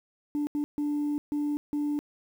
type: tone bursts at uneven times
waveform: sine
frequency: 293.7 Hz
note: D4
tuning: in tune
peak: -24 dBFS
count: 5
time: 0.35-0.47 / 0.55-0.64 / 0.78-1.18 / 1.32-1.57 / 1.73-1.99 s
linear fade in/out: 0 ms
effects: tanh soft clip ceiling -24 dBFS + 9-bit